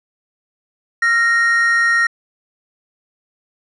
triangle tone pair together, 1372.2 / 1864.7 Hz, F6 / A#6, -31 / 0 cents, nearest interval perfect fourth, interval 531 cents, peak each -17 / -11 dBFS, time 1.02-2.07 s, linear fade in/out 5 ms, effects resampled to 24000 Hz

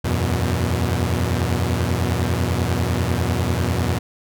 sawtooth chord, E suspended second, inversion none, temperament equal with one note detuned, 82.41 / 92.5 / 120.79 Hz, E2 / F#2 / B2, 0 / 0 / -38 cents, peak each -19 dBFS, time 0.04-3.99 s, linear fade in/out 10 ms, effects none

